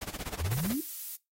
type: noise with tremolo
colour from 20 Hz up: pink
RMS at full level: -36 dBFS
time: 0.01-0.76 s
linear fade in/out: 10 ms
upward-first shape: sine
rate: 16 Hz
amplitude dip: 95%
type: exponential sweep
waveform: sine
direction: up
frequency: 72.2 to 329.6 Hz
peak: -29 dBFS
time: 0.4-0.81 s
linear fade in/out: 10 ms
type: noise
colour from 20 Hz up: violet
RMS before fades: -38 dBFS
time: 0.51-1.16 s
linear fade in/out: 5 ms
effects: noise-tail reverb RT60 0.2 s tail -20 dB re dry + AAC 48 kbps